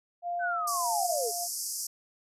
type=tone with tremolo; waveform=sine; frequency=698.5 Hz; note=F5; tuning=in tune; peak=-29 dBFS; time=0.22-1.48 s; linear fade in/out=50 ms; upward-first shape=sine; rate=1.6 Hz; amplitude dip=55%
type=linear sweep; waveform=sine; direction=down; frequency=1553 to 398.8 Hz; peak=-29 dBFS; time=0.39-1.32 s; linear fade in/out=50 ms
type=band-pass noise; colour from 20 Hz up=pink; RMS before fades=-35 dBFS; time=0.67-1.87 s; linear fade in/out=5 ms; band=4900 to 13000 Hz; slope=96 dB/octave
effects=none